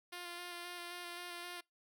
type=tone with vibrato; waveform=5% pulse; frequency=350.5 Hz; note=F4; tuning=6 cents sharp; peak=-33 dBFS; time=0.12-1.61 s; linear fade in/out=10 ms; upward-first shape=square; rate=3.8 Hz; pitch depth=14 cents each way; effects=noise-tail reverb RT60 0.2 s tail -26 dB re dry